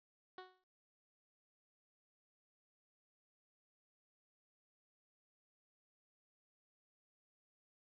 15% pulse tone with exponential decay, 370 Hz, F#4, in tune, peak -40 dBFS, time 0.38-0.64 s, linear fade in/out 2 ms, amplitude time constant 55 ms, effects resampled to 11025 Hz

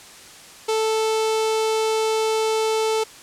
sawtooth tone with notch filter, 440 Hz, A4, in tune, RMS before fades -21 dBFS, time 0.68-3.04 s, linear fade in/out 10 ms, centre 1700 Hz, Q 1.9, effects white hiss -43 dBFS RMS until 3.22 s + low-pass 9000 Hz 12 dB/octave

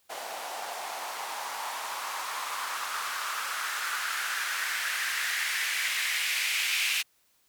blue noise with band-pass filter sweep, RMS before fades -32 dBFS, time 0.09-7.03 s, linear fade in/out 20 ms, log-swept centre 680 to 2500 Hz, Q 3, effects white hiss -68 dBFS RMS until 7.48 s

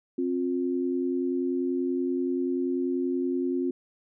sine tone pair together, 265.3 / 355.7 Hz, C4 / F4, +24 / +32 cents, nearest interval perfect fourth, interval 508 cents, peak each -27 / -28 dBFS, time 0.18-3.71 s, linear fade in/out 5 ms, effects none

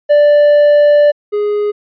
triangle tone pair in turn, 587.3 / 415.3 Hz, D5 / G#4, 0 / 0 cents, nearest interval tritone, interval 600 cents, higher first, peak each -3 / -10 dBFS, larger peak first, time 0.09-1.12 / 1.32-1.72 s, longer first, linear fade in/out 20 ms, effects resampled to 11025 Hz

